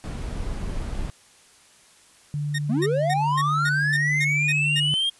brown noise, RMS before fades -29 dBFS, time 0.04-1.1 s, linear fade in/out 0 ms
sine tone with pitch glide, 146.83 to 147.85 Hz, D3 to D3, 0 to +12 cents, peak -24 dBFS, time 2.34-4.94 s, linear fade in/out 0 ms, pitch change +12 cents, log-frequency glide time 3.98-4.09 s
sawtooth tone bursts, 1848 Hz, A#6, 16 cents flat, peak -22 dBFS, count 9, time 2.54-4.803 s, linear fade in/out 10 ms, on 47 ms, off 230 ms
triangle linear sweep, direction up, 196 to 3249 Hz, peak -19 dBFS, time 2.69-5.1 s, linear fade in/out 10 ms
effects white hiss -54 dBFS RMS until 5.19 s + resampled to 24000 Hz

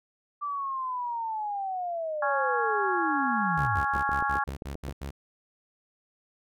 sine linear sweep, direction down, 1174.7 to 77.7 Hz, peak -29 dBFS, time 0.41-3.82 s, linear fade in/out 20 ms
harmonic tone, 277.2 Hz, C#4, in tune, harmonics 3 / 4 / 5 / 6, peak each -29 / -30 / -31 / -32 dBFS, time 2.22-4.44 s, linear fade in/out 5 ms
sawtooth tone bursts, 69.3 Hz, C#2, in tune, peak -30 dBFS, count 9, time 3.57-5.109 s, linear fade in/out 10 ms, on 99 ms, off 81 ms
click train, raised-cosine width 2 ms, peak -23 dBFS, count 8, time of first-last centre 3.96-4.886 s, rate 7.56 Hz
effects none

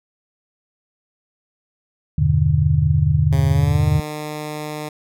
sine chord, E minor seventh, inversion none, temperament just, 82.41 / 98.89 / 123.61 / 148.33 Hz, E2 / G2 / B2 / D3, 0 / +16 / +2 / +18 cents, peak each -19 / -21 / -21 / -16 dBFS, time 2.18-4 s, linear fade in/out 5 ms
10% pulse tone with pitch glide, 136.4 to 151.35 Hz, C#3 to D#3, -28 to -48 cents, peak -18 dBFS, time 3.32-4.89 s, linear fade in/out 5 ms, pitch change +180 cents, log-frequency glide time 3.49-3.84 s
effects none

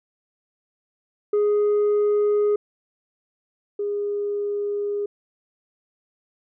sine tone pair in turn, 415.3 / 409.3 Hz, G#4 / G#4, 0 / -25 cents, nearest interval unison, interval 25 cents, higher first, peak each -14 / -22 dBFS, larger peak first, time 1.33-2.56 / 3.79-5.06 s, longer second, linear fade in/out 5 ms, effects tanh soft clip ceiling -16 dBFS

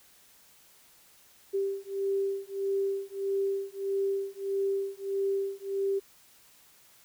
sine beating tone pair, 392 / 393.6 Hz, G4 / G4, 0 / +7 cents, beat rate 1.6 Hz, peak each -31 dBFS, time 1.53-6 s, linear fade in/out 20 ms, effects white hiss -59 dBFS RMS until 7.04 s

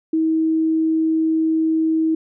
sine tone, 320 Hz, D#4, 49 cents sharp, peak -15 dBFS, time 0.13-2.15 s, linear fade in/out 5 ms, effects none

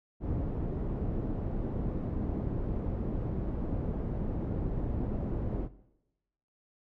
pink low-pass noise, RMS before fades -33 dBFS, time 0.2-5.69 s, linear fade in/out 50 ms, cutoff 390 Hz, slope 12 dB/octave, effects noise-tail reverb RT60 0.9 s tail -17 dB re dry

